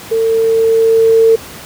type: tone with level ramp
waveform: sine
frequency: 450 Hz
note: A4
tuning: 39 cents sharp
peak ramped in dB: -10 to -4 dBFS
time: 0.11-1.36 s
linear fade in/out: 10 ms
effects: pink hiss -31 dBFS RMS until 1.65 s + high-pass 80 Hz 12 dB/octave